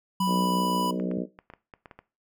square tone, 987.8 Hz, B5, in tune, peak -27 dBFS, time 0.2-0.91 s, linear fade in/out 5 ms
sine tone with vibrato, 185 Hz, F#3, in tune, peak -24 dBFS, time 0.2-1.18 s, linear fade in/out 5 ms, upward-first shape square, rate 5.3 Hz, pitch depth 11 cents each way
harmonic tone, 61.5 Hz, B1, 7 cents flat, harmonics 3 / 4 / 5 / 6 / 7 / 8 / 9 / 10, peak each -31 / -33 / -35 / -37 / -38 / -39 / -40 / -41 dBFS, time 0.26-1.27 s, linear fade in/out 50 ms
clicks, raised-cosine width 0.5 ms, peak -29 dBFS, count 9, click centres 0.999 / 1.114 / 1.389 / 1.501 / 1.537 / 1.738 / 1.858 / 1.912 / 1.99 s
effects noise-tail reverb RT60 0.3 s tail -18 dB re dry

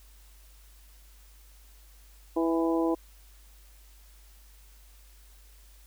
harmonic tone with a mistuned harmonic, 164.81 Hz, E3, in tune, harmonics 2 / 3 / 4 / 5 / 6, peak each -25 / -31 / -34 / -37 / -36 dBFS, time 2.36-2.95 s, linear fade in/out 10 ms, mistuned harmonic 6, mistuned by +17 cents, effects added 50 Hz sine -52 dBFS peak until 5.86 s + white hiss -60 dBFS RMS until 5.86 s

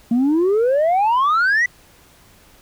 sine exponential sweep, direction up, 227.3 to 2005 Hz, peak -11 dBFS, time 0.11-1.66 s, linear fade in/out 5 ms, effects tanh soft clip ceiling -12 dBFS + pink hiss -50 dBFS RMS until 2.61 s

